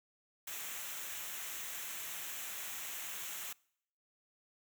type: noise with comb filter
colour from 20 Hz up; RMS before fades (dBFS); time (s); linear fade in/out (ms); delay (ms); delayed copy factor
white; -43; 0.47-3.53; 5; 0.21; -0.6
effects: noise-tail reverb RT60 0.7 s tail -25 dB re dry